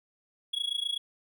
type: tone with amplitude modulation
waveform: triangle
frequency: 3342 Hz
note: G#7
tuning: 10 cents sharp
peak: -24 dBFS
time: 0.53-0.98 s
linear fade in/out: 10 ms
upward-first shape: sine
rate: 27.7 Hz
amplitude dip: 90%
effects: none